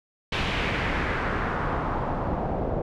pink noise with low-pass filter sweep, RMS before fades -27 dBFS, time 0.32-2.82 s, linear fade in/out 5 ms, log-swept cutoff 3100 to 600 Hz, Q 1.8, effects none

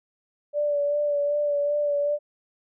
sine tone with vibrato, 582 Hz, D5, 16 cents flat, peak -21 dBFS, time 0.53-2.19 s, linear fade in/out 50 ms, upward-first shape sine, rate 2.6 Hz, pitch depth 24 cents each way, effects none

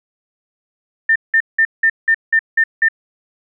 sine tone bursts, 1801 Hz, A6, 40 cents sharp, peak -9 dBFS, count 8, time 1.09-2.886 s, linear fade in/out 5 ms, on 67 ms, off 180 ms, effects none

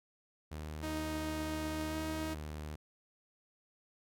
sawtooth tone with vibrato, 76.4 Hz, D#2, 31 cents flat, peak -37 dBFS, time 0.51-2.76 s, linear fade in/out 10 ms, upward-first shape square, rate 0.81 Hz, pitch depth 9 cents each way
sawtooth tone with pitch glide, 312 to 315.3 Hz, D#4 to D#4, +5 to +23 cents, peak -33 dBFS, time 0.82-2.35 s, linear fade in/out 20 ms, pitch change +18 cents, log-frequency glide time 1.89-1.95 s
effects none

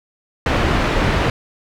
pink low-pass noise, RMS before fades -17 dBFS, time 0.46-1.3 s, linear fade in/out 2 ms, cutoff 2600 Hz, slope 12 dB/octave, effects none

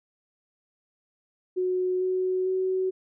sine tone with pitch steps, 367.1 / 370.9 / 374.8 Hz, F#4 / F#4 / F#4, -14 / +4 / +22 cents, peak -23 dBFS, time 1.56-2.91 s, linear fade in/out 20 ms, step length 450 ms, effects none

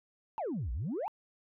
sine exponential two-way sweep, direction down then up, 940 to 52.7 to 940 Hz, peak -31 dBFS, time 0.38-1.08 s, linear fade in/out 0 ms, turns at 0.72 s, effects tanh soft clip ceiling -30 dBFS

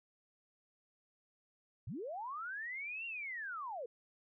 sine linear two-way sweep, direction up then down, 82.9 to 2787 to 443.6 Hz, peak -40 dBFS, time 1.87-3.86 s, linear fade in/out 5 ms, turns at 3.06 s, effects none

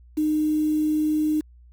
sine tone with quantisation, 306.4 Hz, D#4, 27 cents flat, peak -19 dBFS, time 0.17-1.41 s, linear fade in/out 10 ms, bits 7, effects added 60 Hz sine -47 dBFS peak until 1.72 s

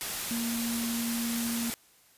sine tone in noise, 233.1 Hz, A#3, in tune, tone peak -30 dBFS, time 0.31-1.7 s, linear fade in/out 0 ms, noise white, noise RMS -34 dBFS, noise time 0.01-1.74 s, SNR +1 dB, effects white hiss -61 dBFS RMS until 2.17 s + resampled to 32000 Hz

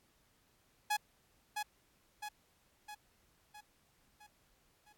sawtooth tone with echo, 840 Hz, G#5, 19 cents sharp, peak -27 dBFS, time 0.9-0.97 s, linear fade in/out 10 ms, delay 660 ms, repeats 6, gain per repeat -5 dB, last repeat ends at 4.93 s, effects pink hiss -72 dBFS RMS until 4.97 s + AAC 64 kbps

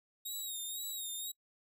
10% pulse tone with vibrato, 3761 Hz, A#7, 15 cents sharp, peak -32 dBFS, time 0.25-1.32 s, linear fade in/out 10 ms, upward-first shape sine, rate 2 Hz, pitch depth 69 cents each way, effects noise-tail reverb RT60 0.1 s tail -26 dB re dry

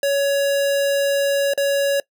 square tone with dropouts, 560 Hz, C#5, 18 cents sharp, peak -17 dBFS, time 0.03-2 s, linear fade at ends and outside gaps 2 ms, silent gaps 1.536-1.576 s, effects noise-tail reverb RT60 0.1 s tail -22 dB re dry

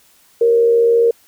sine tone with frequency modulation, 466.2 Hz, A#4, in tune, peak -9 dBFS, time 0.41-1.11 s, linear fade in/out 5 ms, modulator 78.9 Hz, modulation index 0.32, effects white hiss -52 dBFS RMS until 1.27 s

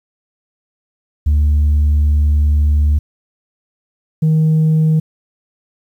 sine tone pair in turn, 74.2 / 157.22 Hz, D2 / D#3, +18 / +18 cents, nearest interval octave + minor second, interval 1300 cents, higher second, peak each -7 dBFS, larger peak neither, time 1.26-2.99 / 4.22-5 s, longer first, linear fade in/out 10 ms, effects tanh soft clip ceiling -8 dBFS + 8-bit

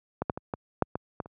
clicks, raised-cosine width 1 ms, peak -14 / -12 / -20 / -16 / -7 / -16 / -17 / -30 dBFS, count 8, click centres 0.22 / 0.298 / 0.375 / 0.538 / 0.823 / 0.955 / 1.202 / 1.259 s, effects high-pass 80 Hz 12 dB/octave

